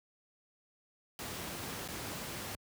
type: noise with dropouts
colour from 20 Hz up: pink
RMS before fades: -41 dBFS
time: 1.19-2.55 s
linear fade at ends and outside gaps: 1 ms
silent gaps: 1.878-1.886 s
effects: high-pass 80 Hz 12 dB/octave